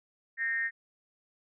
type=tone with frequency modulation; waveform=sine; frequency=1840 Hz; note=A#6; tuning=23 cents flat; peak=-28 dBFS; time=0.37-0.71 s; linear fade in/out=50 ms; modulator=239 Hz; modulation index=0.56; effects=none